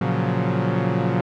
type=chord; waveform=sawtooth; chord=Gb major seventh; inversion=first; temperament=equal; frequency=116.54 / 138.59 / 174.61 / 185 Hz; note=Bb2 / Db3 / F3 / Gb3; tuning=0 / 0 / 0 / 0 cents; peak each=-21 dBFS; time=0.01-1.21 s; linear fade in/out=5 ms; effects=low-pass 2000 Hz 12 dB/octave